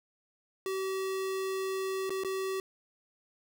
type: tone with dropouts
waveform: square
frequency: 382.3 Hz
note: G4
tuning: 43 cents flat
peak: -32 dBFS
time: 0.66-2.6 s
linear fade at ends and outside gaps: 1 ms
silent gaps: 2.095-2.104 / 2.236-2.247 s
effects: none